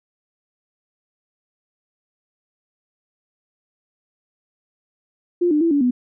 sine tone with pitch steps, 350.6 / 299.8 / 333.7 / 285.8 / 247.7 Hz, F4 / D4 / E4 / D4 / B3, +7 / +36 / +21 / -47 / +5 cents, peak -14 dBFS, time 5.41-5.91 s, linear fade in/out 10 ms, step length 100 ms, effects none

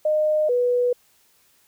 sine tone pair in turn, 613 / 490.6 Hz, D#5 / B4, -26 / -12 cents, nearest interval major third, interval 386 cents, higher first, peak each -17 dBFS, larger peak neither, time 0.05-0.49 / 0.49-0.93 s, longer neither, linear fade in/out 5 ms, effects white hiss -60 dBFS RMS until 1.67 s

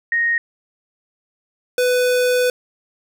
sine / square tone pair in turn, 1864.7 / 497.9 Hz, A#6 / B4, 0 / +14 cents, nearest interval octave + major seventh, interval 2286 cents, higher first, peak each -15 dBFS, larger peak neither, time 0.12-0.38 / 1.78-2.5 s, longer second, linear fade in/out 2 ms, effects none

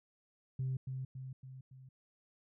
sine tone with echo, 130.9 Hz, C3, 1 cent sharp, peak -32 dBFS, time 0.59-0.77 s, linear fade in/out 5 ms, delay 280 ms, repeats 4, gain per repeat -5 dB, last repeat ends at 1.89 s, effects tanh soft clip ceiling -30 dBFS

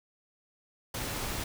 pink noise, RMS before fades -35 dBFS, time 0.94-1.44 s, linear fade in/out 5 ms, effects none

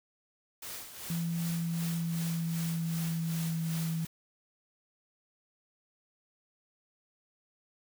white noise with tremolo, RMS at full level -41 dBFS, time 0.62-4.07 s, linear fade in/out 5 ms, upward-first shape sine, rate 2.6 Hz, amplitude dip 60%
sine tone with pitch glide, 168 to 163.41 Hz, E3 to E3, +33 to -15 cents, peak -30 dBFS, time 1.1-4.05 s, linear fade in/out 2 ms, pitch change -48 cents, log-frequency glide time 1.49-3.7 s
effects none

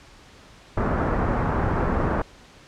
pink low-pass noise, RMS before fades -23 dBFS, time 0.77-2.22 s, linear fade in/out 5 ms, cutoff 1500 Hz, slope 24 dB/octave, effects pink hiss -49 dBFS RMS until 2.67 s + low-pass 6000 Hz 12 dB/octave

